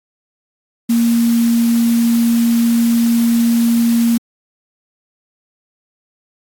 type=tone in noise; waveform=sine; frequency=233.1 Hz; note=A#3; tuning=in tune; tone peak=-10 dBFS; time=0.89-4.18 s; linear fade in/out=10 ms; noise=white; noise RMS=-28 dBFS; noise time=0.89-4.18 s; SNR=+15 dB; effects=AAC 64 kbps